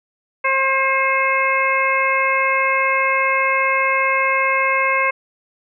harmonic tone with a mistuned harmonic, 535 Hz, C5, 38 cents sharp, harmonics 1 / 2 / 3 / 4 / 5, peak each -23 / -19 / -24 / -19 / -24 dBFS, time 0.44-5.11 s, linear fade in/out 10 ms, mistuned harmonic 5, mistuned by -51 cents, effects none

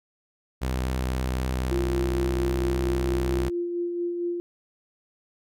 sawtooth tone with vibrato, 63.9 Hz, C2, 40 cents flat, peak -21 dBFS, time 0.61-3.5 s, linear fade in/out 20 ms, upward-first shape sine, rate 3.8 Hz, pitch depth 13 cents each way
sine tone with tremolo, 347.6 Hz, F4, 8 cents flat, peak -24 dBFS, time 1.71-4.4 s, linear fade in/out 0 ms, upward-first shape sine, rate 4.4 Hz, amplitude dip 35%
effects none

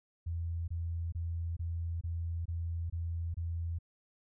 sine tone bursts, 84 Hz, E2, 33 cents sharp, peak -33 dBFS, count 8, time 0.26-3.788 s, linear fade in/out 10 ms, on 420 ms, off 24 ms, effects none

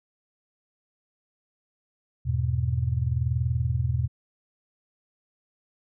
sine chord, E major, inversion none, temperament just, 82.41 / 103.01 / 123.61 Hz, E2 / G#2 / B2, 0 / -14 / +2 cents, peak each -27 / -31 / -25 dBFS, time 2.25-4.08 s, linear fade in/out 20 ms, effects none

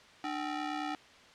sawtooth ring-modulated tone, 529 Hz, C5, 19 cents sharp, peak -27 dBFS, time 0.24-0.95 s, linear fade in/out 2 ms, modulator 230 Hz, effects white hiss -56 dBFS RMS until 1.34 s + low-pass 4000 Hz 12 dB/octave

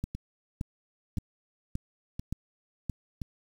two click trains, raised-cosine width 5 ms, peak -19 / -23 dBFS, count 6 / 4, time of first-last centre 0.04-2.897 / 0.15-3.217 s, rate 1.75 / 0.978 Hz, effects 8-bit

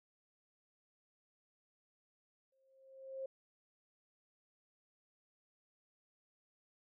sine tone with exponential growth, 533 Hz, C5, 32 cents sharp, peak -38 dBFS, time 2.52-3.26 s, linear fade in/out 5 ms, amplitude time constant 160 ms, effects none

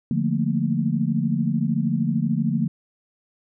sine chord, Bb major seventh, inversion first, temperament equal, 146.83 / 174.61 / 220 / 233.1 Hz, D3 / F3 / A3 / Bb3, 0 / 0 / 0 / 0 cents, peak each -25 dBFS, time 0.11-2.68 s, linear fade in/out 2 ms, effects none

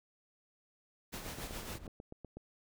pink noise with tremolo, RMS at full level -42 dBFS, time 1.12-1.79 s, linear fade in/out 20 ms, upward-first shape sine, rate 7.2 Hz, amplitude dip 50%
click train, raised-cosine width 2 ms, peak -33 dBFS, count 11, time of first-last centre 1.14-2.37 s, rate 8.13 Hz
brown noise with exponential growth, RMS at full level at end -43 dBFS, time 1.53-1.87 s, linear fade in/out 1 ms, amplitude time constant 73 ms
effects none

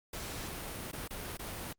pink noise with dropouts, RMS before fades -41 dBFS, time 0.13-1.73 s, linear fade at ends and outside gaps 5 ms, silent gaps 0.916-0.93 / 1.078-1.105 / 1.372-1.392 s, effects Opus 48 kbps

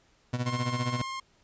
30% pulse tone with tremolo, 123.3 Hz, B2, 2 cents flat, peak -23 dBFS, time 0.33-1.02 s, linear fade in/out 5 ms, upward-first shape sine, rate 15 Hz, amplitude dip 75%
sawtooth tone with vibrato, 1064 Hz, C6, 29 cents sharp, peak -30 dBFS, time 0.46-1.2 s, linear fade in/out 5 ms, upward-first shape triangle, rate 18 Hz, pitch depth 12 cents each way
effects pink hiss -65 dBFS RMS until 1.43 s + resampled to 16000 Hz

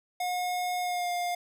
square tone with pitch glide, 721 to 706.6 Hz, F#5 to F5, -45 to +20 cents, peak -29 dBFS, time 0.2-1.35 s, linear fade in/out 5 ms, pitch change -35 cents, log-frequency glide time 0.8-1.1 s, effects none

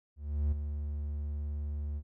triangle tone with ADSR envelope, 73.42 Hz, D2, in tune, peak -23 dBFS, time 0.16-2.03 s, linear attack 360 ms, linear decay 10 ms, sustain -8 dB, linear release 59 ms, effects none

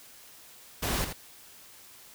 pink noise with echo, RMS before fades -30 dBFS, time 0.82-1.05 s, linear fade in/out 10 ms, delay 82 ms, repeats 1, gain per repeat -7 dB, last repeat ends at 1.132 s, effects white hiss -52 dBFS RMS until 2.14 s

